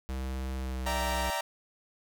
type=tone with pitch glide; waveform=square; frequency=65.41 to 63.29 Hz; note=C2 to B1; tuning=0 to +43 cents; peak=-33 dBFS; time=0.09-1.3 s; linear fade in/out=0 ms; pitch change=-57 cents; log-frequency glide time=0.55-1.02 s
type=chord; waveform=sawtooth; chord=E half-diminished seventh; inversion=third; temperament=equal with one note detuned; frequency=587.3 / 659.3 / 778.6 / 932.3 Hz; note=D5 / E5 / G5 / Bb5; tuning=0 / 0 / -12 / 0 cents; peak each=-33 / -34 / -34 / -29 dBFS; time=0.86-1.41 s; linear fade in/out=5 ms
effects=none